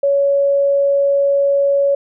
sine tone, 560 Hz, C#5, 18 cents sharp, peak -11 dBFS, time 0.03-1.95 s, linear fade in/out 5 ms, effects none

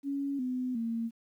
sine tone with pitch steps, 279.2 / 253.1 / 229.4 Hz, C#4 / B3 / A#3, +13 / +43 / -28 cents, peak -30 dBFS, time 0.03-1.11 s, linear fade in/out 50 ms, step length 360 ms, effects 11-bit

